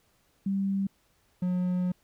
sine / triangle tone pair in turn, 195.6 / 180.68 Hz, G3 / F#3, -4 / -41 cents, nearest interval minor second, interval 137 cents, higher first, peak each -25 / -23 dBFS, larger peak second, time 0.46-0.87 / 1.42-1.92 s, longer second, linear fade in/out 5 ms, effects pink hiss -68 dBFS RMS until 2.03 s

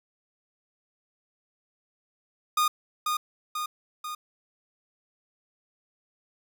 45% pulse tone with echo, 1226 Hz, D#6, 26 cents flat, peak -21 dBFS, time 2.57-2.68 s, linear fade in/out 5 ms, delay 490 ms, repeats 3, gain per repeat -4 dB, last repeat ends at 4.15 s, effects none

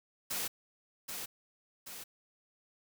white noise with echo, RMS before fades -36 dBFS, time 0.3-0.48 s, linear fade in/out 10 ms, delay 780 ms, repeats 2, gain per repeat -5 dB, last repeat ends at 2.04 s, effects none

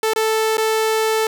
sawtooth tone with dropouts, 440 Hz, A4, in tune, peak -12 dBFS, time 0.03-1.27 s, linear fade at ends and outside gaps 2 ms, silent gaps 0.135-0.16 / 0.571-0.58 s, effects none

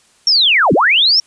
sine linear two-way sweep, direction down then up, 5610 to 130.4 to 5610 Hz, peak -8 dBFS, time 0.27-1.2 s, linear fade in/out 2 ms, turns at 0.73 s, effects white hiss -52 dBFS RMS until 1.26 s + resampled to 22050 Hz

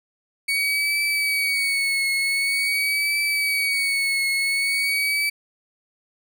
35% pulse tone with vibrato, 2244 Hz, C#7, 21 cents sharp, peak -18 dBFS, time 0.48-5.3 s, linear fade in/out 10 ms, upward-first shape triangle, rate 0.46 Hz, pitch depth 53 cents each way, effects none

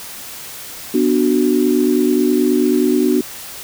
sine chord, B minor, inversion none, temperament just, 246.9 / 296.3 / 370.4 Hz, B3 / D4 / F#4, 0 / +15 / +2 cents, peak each -16 dBFS, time 0.94-3.21 s, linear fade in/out 5 ms, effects white hiss -32 dBFS RMS until 3.63 s

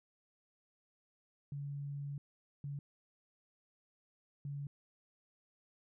sine tone bursts at uneven times, 142.1 Hz, C#3, 43 cents sharp, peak -39 dBFS, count 3, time 1.52-2.18 / 2.64-2.79 / 4.45-4.67 s, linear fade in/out 2 ms, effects none

